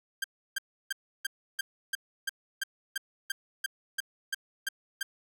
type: tone bursts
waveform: sawtooth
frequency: 1589 Hz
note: G6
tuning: 23 cents sharp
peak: -25 dBFS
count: 15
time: 0.22-5.03 s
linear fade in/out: 5 ms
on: 22 ms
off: 320 ms
effects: none